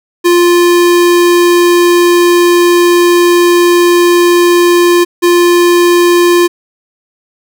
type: tone pair in turn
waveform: square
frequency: 349.3 / 349.3 Hz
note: F4 / F4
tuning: 0 / 0 cents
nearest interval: unison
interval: 0 cents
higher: neither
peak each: -5 dBFS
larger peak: neither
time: 0.24-5.05 / 5.22-6.48 s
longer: first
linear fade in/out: 20 ms
effects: none